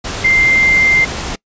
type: tone in noise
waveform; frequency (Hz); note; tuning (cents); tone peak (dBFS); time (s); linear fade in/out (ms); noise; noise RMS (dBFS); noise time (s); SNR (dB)
sine; 2093; C7; 0; -8; 0.24-1.05; 10; pink; -22; 0.04-1.36; +11
effects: noise-tail reverb RT60 0.1 s tail -25 dB re dry + resampled to 16000 Hz